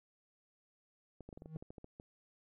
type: clicks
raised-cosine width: 2 ms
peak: -36 dBFS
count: 12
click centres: 1.207 / 1.29 / 1.328 / 1.375 / 1.421 / 1.459 / 1.561 / 1.625 / 1.705 / 1.782 / 1.844 / 1.999 s
type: tone with exponential growth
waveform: triangle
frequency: 158.1 Hz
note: D#3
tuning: 28 cents sharp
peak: -37 dBFS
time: 1.37-1.57 s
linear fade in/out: 2 ms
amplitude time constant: 42 ms
effects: none